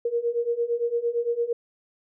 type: beating tone pair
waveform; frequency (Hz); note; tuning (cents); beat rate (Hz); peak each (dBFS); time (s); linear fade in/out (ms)
sine; 466.7 / 475.5; A#4 / A#4; +2 / +34; 8.8; -27 / -25; 0.05-1.53; 5
effects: none